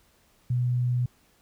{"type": "tone", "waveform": "sine", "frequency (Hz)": 123.47, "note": "B2", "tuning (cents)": 0, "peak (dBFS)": -22, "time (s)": [0.5, 1.06], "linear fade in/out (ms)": 5, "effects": ["pink hiss -63 dBFS RMS until 1.41 s"]}